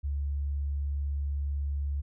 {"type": "tone", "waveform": "sine", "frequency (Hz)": 71, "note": "C#2", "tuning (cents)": 42, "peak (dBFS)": -28, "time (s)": [0.03, 2.02], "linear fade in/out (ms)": 20, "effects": []}